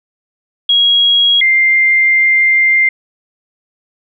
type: tone pair in turn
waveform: sine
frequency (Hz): 3300 / 2098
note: G#7 / C7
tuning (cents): -12 / +4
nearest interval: minor sixth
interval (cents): 784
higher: first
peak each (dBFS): -7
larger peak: neither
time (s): 0.69-1.41 / 1.41-2.89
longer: second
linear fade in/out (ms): 5
effects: none